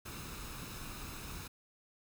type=noise with comb filter; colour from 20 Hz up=pink; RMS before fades=-45 dBFS; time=0.05-1.48 s; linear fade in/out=10 ms; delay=0.77 ms; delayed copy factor=+0.5; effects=none